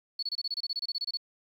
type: tone bursts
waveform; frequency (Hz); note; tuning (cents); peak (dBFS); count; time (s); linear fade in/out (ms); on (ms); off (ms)
sine; 4413; C#8; -9; -29; 16; 0.19-1.172; 5; 37; 26
effects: 10-bit